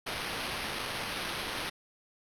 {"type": "noise with sample-and-hold", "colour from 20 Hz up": "blue", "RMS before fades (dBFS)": -36, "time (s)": [0.06, 1.7], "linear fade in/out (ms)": 10, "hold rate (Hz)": 7350, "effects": ["low-pass 12000 Hz 12 dB/octave"]}